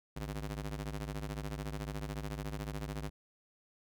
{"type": "ring-modulated tone", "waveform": "sawtooth", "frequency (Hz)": 103.83, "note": "G#2", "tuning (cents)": 0, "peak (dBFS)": -31, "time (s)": [0.16, 3.1], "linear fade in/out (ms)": 10, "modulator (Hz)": 45, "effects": []}